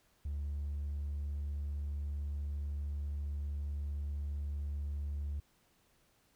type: tone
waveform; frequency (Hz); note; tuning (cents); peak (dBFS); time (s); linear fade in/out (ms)
triangle; 72.3; D2; -27; -32; 0.25-5.4; 5
effects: tanh soft clip ceiling -31 dBFS + pink hiss -71 dBFS RMS until 6.35 s